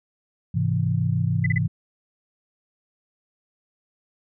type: chord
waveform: sine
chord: Ab augmented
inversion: none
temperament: equal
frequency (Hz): 103.83 / 130.81 / 164.81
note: Ab2 / C3 / E3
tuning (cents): 0 / 0 / 0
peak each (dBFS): -24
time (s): 0.54-1.68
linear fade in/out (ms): 10
type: tone bursts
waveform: sine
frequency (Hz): 2006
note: B6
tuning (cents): +26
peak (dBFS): -22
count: 3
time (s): 1.44-1.582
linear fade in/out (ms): 5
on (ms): 24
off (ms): 35
effects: none